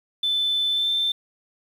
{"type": "tone with pitch glide", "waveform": "sine", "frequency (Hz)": [3520, 3557], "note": ["A7", "A7"], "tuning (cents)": [0, 18], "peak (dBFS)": -19, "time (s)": [0.23, 1.12], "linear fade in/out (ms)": 5, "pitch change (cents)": 18, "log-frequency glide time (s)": [0.71, 0.9], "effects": ["tanh soft clip ceiling -15 dBFS", "8-bit"]}